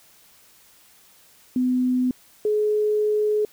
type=tone pair in turn; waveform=sine; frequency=252.4 / 423.3 Hz; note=B3 / G#4; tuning=+38 / +33 cents; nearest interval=major sixth; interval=895 cents; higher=second; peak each=-18 dBFS; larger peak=neither; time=1.56-2.11 / 2.45-3.45 s; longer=second; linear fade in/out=2 ms; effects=white hiss -54 dBFS RMS until 3.52 s